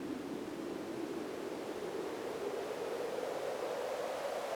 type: noise with band-pass filter sweep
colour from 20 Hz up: white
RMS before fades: -40 dBFS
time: 0-4.55 s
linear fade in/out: 2 ms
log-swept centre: 290 to 590 Hz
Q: 4
effects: none